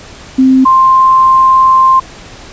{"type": "tone pair in turn", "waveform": "sine", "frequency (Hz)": [261.6, 1049.7], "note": ["C4", "C6"], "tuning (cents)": [0, 5], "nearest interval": "2 octaves", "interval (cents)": 2405, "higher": "second", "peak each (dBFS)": -3, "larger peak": "neither", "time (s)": [[0.38, 0.65], [0.65, 2]], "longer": "second", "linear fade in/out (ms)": 10, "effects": ["pink hiss -32 dBFS RMS until 2.52 s", "resampled to 16000 Hz"]}